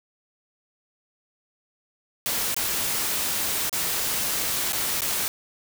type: noise with dropouts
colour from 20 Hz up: white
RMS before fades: -26 dBFS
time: 2.26-5.28 s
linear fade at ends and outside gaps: 0 ms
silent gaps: 2.544-2.565 / 3.695-3.728 / 4.723-4.731 / 5.007-5.019 s
effects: none